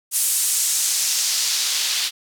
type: noise with band-pass filter sweep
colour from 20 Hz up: white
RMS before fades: -21 dBFS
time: 0.11-2.11 s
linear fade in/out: 50 ms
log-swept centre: 9600 to 3800 Hz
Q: 1.3
effects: none